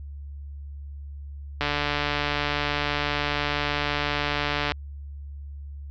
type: click train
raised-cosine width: 0.3 ms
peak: -9 dBFS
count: 455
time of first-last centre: 1.61-4.72 s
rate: 146 Hz
effects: added 71 Hz sine -35 dBFS peak until 5.9 s + resampled to 16000 Hz